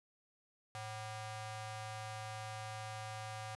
sawtooth ring-modulated tone, 433.7 Hz, A4, 25 cents flat, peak -36 dBFS, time 0.75-3.55 s, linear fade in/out 0 ms, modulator 324 Hz, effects resampled to 24000 Hz + 11-bit

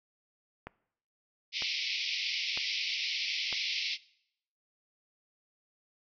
click train, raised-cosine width 0.5 ms, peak -25 dBFS, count 4, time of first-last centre 0.67-3.527 s, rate 1.05 Hz
pink band-pass noise, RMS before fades -34 dBFS, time 1.52-3.98 s, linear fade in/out 50 ms, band 2100 to 5500 Hz, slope 96 dB/octave
effects noise-tail reverb RT60 0.7 s tail -21 dB re dry

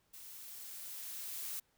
blue noise with level ramp, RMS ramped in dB -52 to -41 dBFS, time 0.13-1.6 s, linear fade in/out 10 ms, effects pink hiss -75 dBFS RMS until 1.77 s

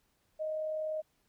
sine tone with amplitude modulation, 623 Hz, D#5, 2 cents sharp, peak -31 dBFS, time 0.39-1.02 s, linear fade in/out 20 ms, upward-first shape sine, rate 40.1 Hz, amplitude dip 30%, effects pink hiss -74 dBFS RMS until 1.28 s

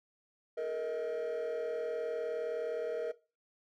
triangle tone cluster, 431.1 / 470.6 / 631 Hz, A4 / A#4 / D#5, -35 / +16 / +24 cents, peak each -39 / -32 / -36 dBFS, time 0.57-3.12 s, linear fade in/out 10 ms, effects noise-tail reverb RT60 0.3 s tail -19 dB re dry + tanh soft clip ceiling -28 dBFS

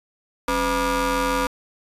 20% pulse ring-modulated tone, 230.6 Hz, A#3, 19 cents flat, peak -12 dBFS, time 0.48-1.47 s, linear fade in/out 2 ms, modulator 735 Hz, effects resampled to 32000 Hz

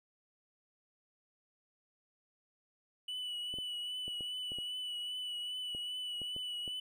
triangle tone with vibrato, 2961 Hz, F#7, 1 cent sharp, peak -36 dBFS, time 3.08-6.8 s, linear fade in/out 5 ms, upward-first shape triangle, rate 2.5 Hz, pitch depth 31 cents each way
clicks, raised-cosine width 2 ms, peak -35 dBFS, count 10, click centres 3.54 / 3.586 / 4.08 / 4.208 / 4.519 / 4.586 / 5.749 / 6.217 / 6.364 / 6.678 s
effects none

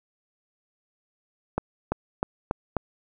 accelerating click train, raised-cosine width 1 ms, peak -10 dBFS, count 5, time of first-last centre 1.58-2.767 s, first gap 340 ms, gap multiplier 0.91, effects none

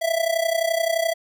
square tone with amplitude modulation, 662 Hz, E5, 7 cents sharp, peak -17 dBFS, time 0.01-1.14 s, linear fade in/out 20 ms, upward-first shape sine, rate 31.6 Hz, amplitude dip 80%, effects none

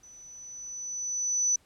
sine tone with level ramp, 5980 Hz, F#8, 17 cents sharp, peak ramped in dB -49 to -21 dBFS, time 0.03-1.56 s, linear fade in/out 5 ms, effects pink hiss -64 dBFS RMS until 1.65 s + low-pass 12000 Hz 12 dB/octave

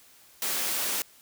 white high-pass noise, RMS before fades -29 dBFS, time 0.42-1.02 s, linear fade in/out 2 ms, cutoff 220 Hz, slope 12 dB/octave, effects white hiss -56 dBFS RMS until 1.21 s

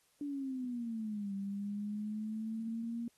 sine exponential two-way sweep, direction down then up, 292.5 to 196 to 235.8 Hz, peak -36 dBFS, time 0.21-3.08 s, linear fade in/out 2 ms, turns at 1.34 s, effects white hiss -72 dBFS RMS until 3.17 s + AAC 32 kbps

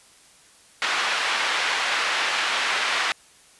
pink band-pass noise, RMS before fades -24 dBFS, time 0.82-3.12 s, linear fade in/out 0 ms, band 1200 to 3400 Hz, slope 12 dB/octave, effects white hiss -53 dBFS RMS until 3.59 s + resampled to 24000 Hz

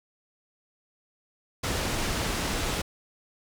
pink low-pass noise, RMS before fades -29 dBFS, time 1.63-2.82 s, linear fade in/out 10 ms, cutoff 8800 Hz, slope 12 dB/octave, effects none

